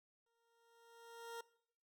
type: tone with exponential growth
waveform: 20% pulse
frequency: 464.3 Hz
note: A#4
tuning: 7 cents flat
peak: -40 dBFS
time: 0.26-1.41 s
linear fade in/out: 5 ms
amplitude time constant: 250 ms
effects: noise-tail reverb RT60 0.7 s tail -21 dB re dry